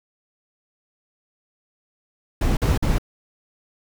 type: noise bursts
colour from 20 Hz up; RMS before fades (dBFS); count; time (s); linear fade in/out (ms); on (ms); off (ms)
brown; -19; 3; 2.41-2.984; 5; 160; 47
effects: none